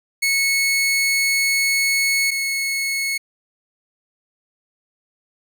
sawtooth tone pair in turn, 2200 / 2190 Hz, C#7 / C#7, -14 / -22 cents, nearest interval unison, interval 8 cents, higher first, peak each -13 / -17 dBFS, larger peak first, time 0.22-2.31 / 2.31-3.18 s, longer first, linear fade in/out 10 ms, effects none

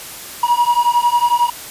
triangle beating tone pair, 954 / 965 Hz, A#5 / B5, +40 / -40 cents, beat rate 11 Hz, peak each -13 dBFS, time 0.43-1.5 s, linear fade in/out 5 ms, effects white hiss -32 dBFS RMS until 1.7 s + resampled to 32000 Hz

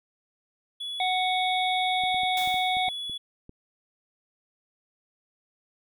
triangle tone, 3400 Hz, G#7, 40 cents sharp, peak -30 dBFS, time 0.8-3.18 s, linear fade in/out 10 ms
harmonic tone, 740 Hz, F#5, in tune, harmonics 1 / 3 / 5, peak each -25 / -30 / -32 dBFS, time 1-2.89 s, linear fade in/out 2 ms
clicks, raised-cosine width 3 ms, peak -32 dBFS, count 9, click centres 2.037 / 2.145 / 2.234 / 2.475 / 2.543 / 2.769 / 2.882 / 3.097 / 3.494 s
white noise with exponential decay, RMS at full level -36 dBFS, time 2.37-2.97 s, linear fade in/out 2 ms, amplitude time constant 130 ms
effects none

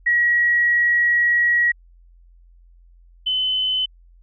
sine tone pair in turn, 1911 / 3034 Hz, A#6 / F#7, +43 / +43 cents, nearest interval minor sixth, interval 800 cents, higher second, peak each -14 / -18 dBFS, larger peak first, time 0.06-1.72 / 3.26-3.86 s, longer first, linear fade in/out 10 ms, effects added 43 Hz sine -47 dBFS peak until 4.22 s

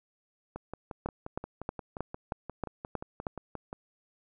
two click trains, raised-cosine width 1 ms, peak -24 / -18 dBFS, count 19 / 8, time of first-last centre 0.56-3.729 / 1.06-3.268 s, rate 5.68 / 3.17 Hz, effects none

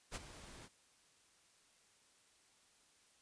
pink noise with ADSR envelope, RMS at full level -42 dBFS, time 0.11-0.69 s, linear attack 45 ms, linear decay 26 ms, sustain -13 dB, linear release 41 ms, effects white hiss -70 dBFS RMS until 3.21 s + resampled to 22050 Hz

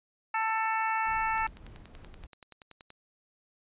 harmonic tone, 443.7 Hz, A4, 14 cents sharp, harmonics 2 / 3 / 4 / 5 / 6, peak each -29 / -33 / -35 / -37 / -39 dBFS, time 0.34-1.47 s, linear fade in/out 5 ms
brown noise with tremolo, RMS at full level -46 dBFS, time 1.06-2.27 s, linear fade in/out 10 ms, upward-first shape sine, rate 3.4 Hz, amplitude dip 35%
click train, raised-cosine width 0.2 ms, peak -31 dBFS, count 17, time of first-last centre 1.38-2.904 s, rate 10.5 Hz
effects resampled to 8000 Hz

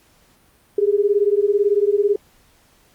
sine beating tone pair, 399.5 / 417.5 Hz, G4 / G#4, +33 / +9 cents, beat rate 18 Hz, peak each -17 dBFS, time 0.78-2.16 s, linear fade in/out 5 ms, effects pink hiss -56 dBFS RMS until 2.94 s + Opus 48 kbps

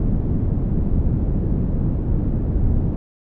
pink low-pass noise, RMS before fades -19 dBFS, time 0-2.96 s, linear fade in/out 0 ms, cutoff 220 Hz, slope 12 dB/octave, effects none

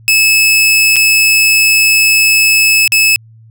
sawtooth tone with dropouts, 2600 Hz, E7, 24 cents flat, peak -3 dBFS, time 0.08-3.16 s, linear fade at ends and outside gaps 0 ms, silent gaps 0.959-0.965 / 2.877-2.921 s, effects added 112 Hz sine -37 dBFS peak until 3.5 s

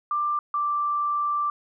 sine tone pair in turn, 1184 / 1174.5 Hz, D6 / D6, +14 / 0 cents, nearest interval unison, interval 14 cents, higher first, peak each -22 dBFS, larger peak neither, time 0.11-0.39 / 0.54-1.5 s, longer second, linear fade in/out 2 ms, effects none

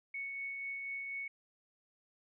sine tone with tremolo, 2217 Hz, C#7, in tune, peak -37 dBFS, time 0.14-1.28 s, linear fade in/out 5 ms, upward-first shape triangle, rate 4.1 Hz, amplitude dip 30%, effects none

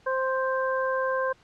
harmonic tone, 524 Hz, C5, 2 cents sharp, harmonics 1 / 2 / 3, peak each -26 / -29 / -31 dBFS, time 0.06-1.33 s, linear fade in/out 10 ms, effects pink hiss -59 dBFS RMS until 1.43 s + low-pass 5000 Hz 12 dB/octave

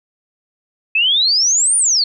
sine exponential two-way sweep, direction up then down, 2530 to 9560 to 4224 Hz, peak -11 dBFS, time 0.95-2.04 s, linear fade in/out 5 ms, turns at 1.77 s, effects none

